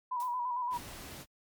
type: tone with vibrato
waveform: sine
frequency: 983 Hz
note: B5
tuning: 8 cents flat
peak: -31 dBFS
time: 0.11-0.78 s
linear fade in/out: 10 ms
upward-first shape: square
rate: 8.8 Hz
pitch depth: 41 cents each way
type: noise with exponential decay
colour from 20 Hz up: blue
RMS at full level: -45 dBFS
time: 0.2-0.41 s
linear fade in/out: 1 ms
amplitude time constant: 44 ms
type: noise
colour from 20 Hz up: pink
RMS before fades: -46 dBFS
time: 0.7-1.26 s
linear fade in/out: 50 ms
effects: MP3 96 kbps